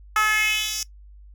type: tone with high-pass filter sweep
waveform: 10% pulse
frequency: 428.5 Hz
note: A4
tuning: 46 cents flat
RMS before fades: -22 dBFS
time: 0.16-0.83 s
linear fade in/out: 2 ms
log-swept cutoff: 1200 to 5300 Hz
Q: 3.1
effects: noise-tail reverb RT60 0.1 s tail -19 dB re dry + added 50 Hz sine -43 dBFS peak until 1.34 s